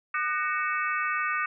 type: harmonic tone with a mistuned harmonic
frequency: 373.2 Hz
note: F#4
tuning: 15 cents sharp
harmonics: 3 / 4 / 5 / 6 / 7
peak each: -29 / -31 / -33 / -35 / -36 dBFS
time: 0.14-1.46 s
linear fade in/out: 5 ms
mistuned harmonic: 3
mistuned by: +140 cents
effects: none